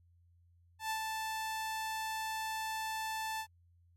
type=tone with ADSR envelope; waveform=sawtooth; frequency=880 Hz; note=A5; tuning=in tune; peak=-29 dBFS; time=0.79-3.47 s; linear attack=110 ms; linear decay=87 ms; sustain=-3 dB; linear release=73 ms; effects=added 86 Hz sine -63 dBFS peak until 3.96 s + MP3 64 kbps